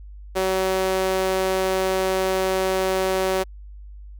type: tone with high-pass filter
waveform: sawtooth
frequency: 188.7 Hz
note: F#3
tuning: 34 cents sharp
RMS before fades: -22 dBFS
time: 0.35-3.44 s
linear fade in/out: 20 ms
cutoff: 450 Hz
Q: 2.4
effects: added 50 Hz sine -37 dBFS peak until 4.19 s